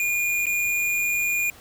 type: tone with dropouts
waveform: square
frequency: 2427 Hz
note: D#7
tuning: 44 cents flat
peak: -22 dBFS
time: 0-1.5 s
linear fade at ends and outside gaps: 1 ms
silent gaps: 0.457-0.467 s
effects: pink hiss -48 dBFS RMS until 1.6 s